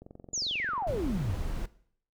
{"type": "click train", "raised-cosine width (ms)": 2, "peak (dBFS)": -33, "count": 20, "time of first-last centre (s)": [0.02, 0.868], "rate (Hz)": 22.4}
{"type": "exponential sweep", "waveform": "sine", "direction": "down", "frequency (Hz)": [7220, 81.2], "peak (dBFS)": -29, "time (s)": [0.33, 1.35], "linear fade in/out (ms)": 10}
{"type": "noise", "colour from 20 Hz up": "brown", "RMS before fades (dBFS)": -34, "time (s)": [0.87, 1.66], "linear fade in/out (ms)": 5}
{"effects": ["noise-tail reverb RT60 0.6 s tail -18 dB re dry"]}